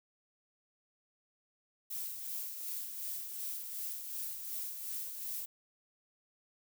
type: noise with tremolo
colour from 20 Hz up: violet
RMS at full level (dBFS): -39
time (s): 1.9-5.46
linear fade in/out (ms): 10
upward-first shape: sine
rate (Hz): 2.7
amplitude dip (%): 45
effects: none